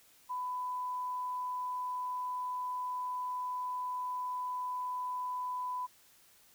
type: tone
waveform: sine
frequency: 999 Hz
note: B5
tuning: 20 cents sharp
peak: -34 dBFS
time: 0.29-5.87 s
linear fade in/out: 20 ms
effects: white hiss -63 dBFS RMS until 6.54 s